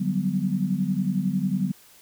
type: chord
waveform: sine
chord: G major seventh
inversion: second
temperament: equal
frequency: 146.83 / 185 / 196 / 246.9 Hz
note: D3 / F#3 / G3 / B3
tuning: 0 / 0 / 0 / 0 cents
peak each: -31 / -25 / -26 / -31 dBFS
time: 0-1.72 s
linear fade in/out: 10 ms
effects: white hiss -53 dBFS RMS until 2.01 s